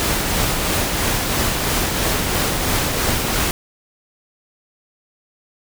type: noise with tremolo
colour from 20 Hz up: pink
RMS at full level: -18 dBFS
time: 0-3.51 s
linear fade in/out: 0 ms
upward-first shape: triangle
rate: 3 Hz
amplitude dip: 35%
effects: none